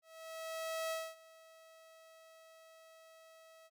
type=tone with ADSR envelope; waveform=sawtooth; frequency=647 Hz; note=E5; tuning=32 cents flat; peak=-32 dBFS; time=0.02-3.7 s; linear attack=890 ms; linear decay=240 ms; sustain=-22 dB; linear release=42 ms; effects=none